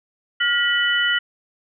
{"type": "tone cluster", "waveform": "sine", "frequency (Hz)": [1419, 1933, 2984], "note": ["F6", "B6", "F#7"], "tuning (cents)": [27, -38, 14], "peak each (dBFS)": -21, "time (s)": [0.4, 1.19], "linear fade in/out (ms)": 10, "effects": []}